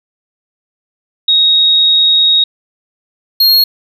sine / square tone pair in turn, 3765 / 4274 Hz, A#7 / C8, +16 / +36 cents, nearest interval major second, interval 220 cents, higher second, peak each -6 dBFS, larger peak neither, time 1.28-2.44 / 3.4-3.64 s, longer first, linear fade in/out 5 ms, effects none

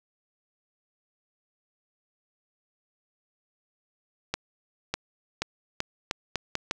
accelerating click train, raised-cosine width 0.2 ms, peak -10 dBFS, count 8, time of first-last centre 4.34-6.711 s, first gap 600 ms, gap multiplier 0.8, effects none

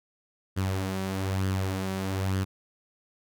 sawtooth tone with flanger, 95.4 Hz, G2, 47 cents flat, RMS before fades -29 dBFS, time 0.56-2.45 s, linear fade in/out 20 ms, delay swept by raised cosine 0.62 to 5.22 ms, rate 1.1 Hz, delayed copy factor +0.5, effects none

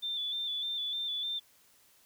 sine tone with vibrato, 3520 Hz, A7, in tune, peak -32 dBFS, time 0.02-1.4 s, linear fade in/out 20 ms, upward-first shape square, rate 3.3 Hz, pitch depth 30 cents each way, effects white hiss -64 dBFS RMS until 2.05 s

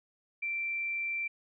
sine tone, 2349 Hz, D7, in tune, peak -31 dBFS, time 0.42-1.28 s, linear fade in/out 10 ms, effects none

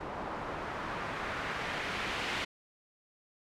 white noise with low-pass filter sweep, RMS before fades -37 dBFS, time 0-2.45 s, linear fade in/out 10 ms, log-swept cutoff 900 to 2700 Hz, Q 1.1, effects none

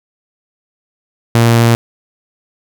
sawtooth tone, 116.54 Hz, A#2, in tune, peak -3 dBFS, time 1.35-1.75 s, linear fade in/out 0 ms, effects none

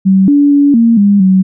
sine tone with pitch steps, 191.4 / 287 / 285.1 / 230.7 / 202.1 / 188.6 Hz, G3 / D4 / C#4 / A#3 / G#3 / F#3, -41 / -40 / +49 / -18 / -47 / +33 cents, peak -4 dBFS, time 0.05-1.43 s, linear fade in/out 20 ms, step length 230 ms, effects none

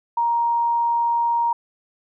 sine tone, 938 Hz, A#5, 11 cents sharp, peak -17 dBFS, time 0.17-1.53 s, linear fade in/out 5 ms, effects none

